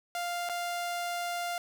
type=tone with dropouts; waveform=sawtooth; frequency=698.5 Hz; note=F5; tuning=in tune; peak=-28 dBFS; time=0.15-1.58 s; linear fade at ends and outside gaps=1 ms; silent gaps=0.49-0.496 s; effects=11-bit